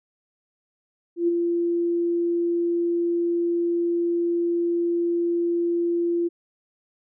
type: tone with ADSR envelope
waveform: sine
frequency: 343 Hz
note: F4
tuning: 31 cents flat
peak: -16 dBFS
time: 1.16-6.29 s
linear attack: 120 ms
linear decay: 17 ms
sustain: -4 dB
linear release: 22 ms
effects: none